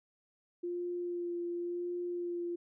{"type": "tone with vibrato", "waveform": "sine", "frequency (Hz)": 349.2, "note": "F4", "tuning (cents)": 0, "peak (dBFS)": -34, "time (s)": [0.63, 2.56], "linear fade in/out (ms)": 10, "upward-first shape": "sine", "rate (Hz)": 0.93, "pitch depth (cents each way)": 15, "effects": []}